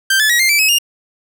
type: tone with pitch steps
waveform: sawtooth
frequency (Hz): 1568 / 1729.8 / 1908.3 / 2105 / 2322 / 2562 / 2826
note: G6 / A6 / A#6 / C7 / D7 / E7 / F7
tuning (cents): 0 / -30 / +40 / +10 / -20 / -50 / +20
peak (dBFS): -7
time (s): 0.1-0.786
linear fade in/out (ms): 5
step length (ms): 98
effects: none